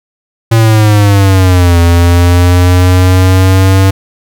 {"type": "linear two-way sweep", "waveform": "square", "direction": "down then up", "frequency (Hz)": [114.5, 85, 96.5], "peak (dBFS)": -4, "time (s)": [0.51, 3.91], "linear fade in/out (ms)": 10, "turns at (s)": 1.79, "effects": []}